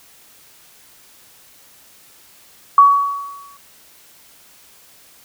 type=tone with exponential decay; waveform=sine; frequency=1128 Hz; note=C#6; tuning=30 cents sharp; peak=-3 dBFS; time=2.78-3.57 s; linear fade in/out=2 ms; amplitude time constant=170 ms; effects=white hiss -48 dBFS RMS until 5.24 s